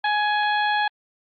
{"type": "harmonic tone", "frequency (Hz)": 837, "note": "G#5", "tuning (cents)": 13, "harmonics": [1, 2, 3, 4, 5], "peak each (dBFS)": [-21, -24, -33, -31, -37], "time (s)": [0.04, 0.88], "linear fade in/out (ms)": 5, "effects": ["Opus 48 kbps"]}